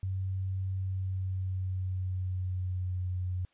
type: tone with pitch glide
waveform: sine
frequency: 94.8 to 91.15 Hz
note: F#2 to F#2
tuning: +43 to -25 cents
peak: -30 dBFS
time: 0.03-3.45 s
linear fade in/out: 0 ms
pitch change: -68 cents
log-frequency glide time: 0.74-3.06 s
effects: white hiss -70 dBFS RMS until 3.53 s + resampled to 8000 Hz